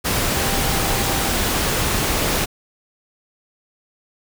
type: tone in noise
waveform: sine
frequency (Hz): 787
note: G5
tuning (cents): +7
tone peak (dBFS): -30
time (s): 0.35-1.31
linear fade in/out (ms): 20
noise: pink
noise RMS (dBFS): -20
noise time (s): 0.04-2.46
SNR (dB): -13
effects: none